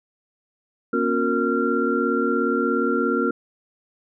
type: tone cluster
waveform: sine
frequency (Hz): 238.6 / 275.6 / 360.8 / 462.6 / 1379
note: A#3 / C#4 / F#4 / A#4 / F6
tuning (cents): +41 / -10 / -44 / -13 / -22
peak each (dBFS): -25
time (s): 0.93-3.31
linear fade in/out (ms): 5
effects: none